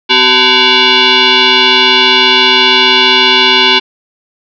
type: tone with frequency modulation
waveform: sine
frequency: 253.5 Hz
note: B3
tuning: 45 cents sharp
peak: -4 dBFS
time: 0.09-3.8 s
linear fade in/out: 20 ms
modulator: 633 Hz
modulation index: 6
effects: none